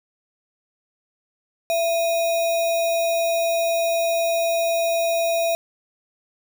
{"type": "tone with sample-and-hold", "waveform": "sine", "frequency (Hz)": 669, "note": "E5", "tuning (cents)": 25, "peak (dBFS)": -18, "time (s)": [1.7, 5.55], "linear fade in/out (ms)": 0, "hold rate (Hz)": 3150, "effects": []}